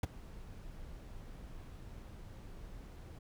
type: noise with ADSR envelope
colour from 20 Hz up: brown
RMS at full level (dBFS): -27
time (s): 0.03-3.19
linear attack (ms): 4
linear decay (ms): 18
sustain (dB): -22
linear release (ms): 9
effects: none